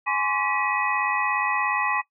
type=tone cluster; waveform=sine; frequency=835 / 1042 / 1139 / 1944 / 2521 Hz; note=G#5 / C6 / C#6 / B6 / D#7; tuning=+9 / -7 / +47 / -28 / +22 cents; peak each=-28 dBFS; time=0.06-2.02 s; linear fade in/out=20 ms; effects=noise-tail reverb RT60 0.1 s tail -19 dB re dry

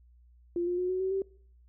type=tone with pitch steps; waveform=sine; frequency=347 / 354.7 / 362.6 / 370.6 / 378.8 / 387.3 Hz; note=F4 / F4 / F#4 / F#4 / F#4 / G4; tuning=-11 / +27 / -35 / +3 / +41 / -21 cents; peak=-27 dBFS; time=0.56-1.22 s; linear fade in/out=2 ms; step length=110 ms; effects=noise-tail reverb RT60 0.6 s tail -23 dB re dry + added 60 Hz sine -56 dBFS peak until 1.68 s

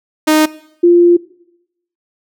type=tone pair in turn; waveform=sawtooth / sine; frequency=309.4 / 347.3 Hz; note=D#4 / F4; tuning=-10 / -10 cents; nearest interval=major second; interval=200 cents; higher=second; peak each=-4 dBFS; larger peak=neither; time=0.27-0.46 / 0.83-1.17 s; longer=second; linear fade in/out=10 ms; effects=noise-tail reverb RT60 0.8 s tail -20 dB re dry

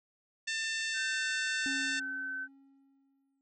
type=harmonic tone; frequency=894 Hz; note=A5; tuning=27 cents sharp; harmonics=2 / 3 / 4 / 5 / 6 / 7 / 8 / 9; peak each=-35 / -39 / -41 / -43 / -45 / -46 / -47 / -48 dBFS; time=0.47-2 s; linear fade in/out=10 ms
type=tone with pitch glide; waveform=sine; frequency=1548 to 1528.5 Hz; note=G6 to G6; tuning=-22 to -44 cents; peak=-35 dBFS; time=0.93-2.48 s; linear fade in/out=50 ms; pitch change=-22 cents; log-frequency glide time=1.08-1.3 s
type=tone with exponential decay; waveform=triangle; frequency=273.2 Hz; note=C#4; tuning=25 cents flat; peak=-34 dBFS; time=1.66-3.41 s; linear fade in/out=0 ms; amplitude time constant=380 ms
effects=none

